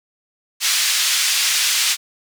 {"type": "band-pass noise", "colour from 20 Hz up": "white", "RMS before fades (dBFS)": -18, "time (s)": [0.6, 1.97], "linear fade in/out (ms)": 50, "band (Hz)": [2100, 6400], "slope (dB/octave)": 12, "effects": []}